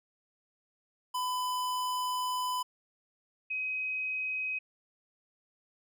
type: tone pair in turn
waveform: square / sine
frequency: 1003 / 2527 Hz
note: B5 / D#7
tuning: +26 / +26 cents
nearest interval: octave + major third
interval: 1600 cents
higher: second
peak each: -31 / -31 dBFS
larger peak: neither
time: 1.14-2.63 / 3.5-4.59 s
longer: first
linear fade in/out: 10 ms
effects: none